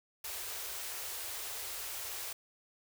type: band-stop noise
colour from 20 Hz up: white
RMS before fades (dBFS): -41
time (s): 0.24-2.33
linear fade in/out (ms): 5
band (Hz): 100 to 350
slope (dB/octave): 48
effects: none